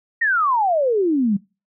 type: exponential sweep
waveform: sine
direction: down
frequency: 1901 to 190 Hz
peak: -15 dBFS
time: 0.21-1.37 s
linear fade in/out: 10 ms
effects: noise-tail reverb RT60 0.3 s tail -23 dB re dry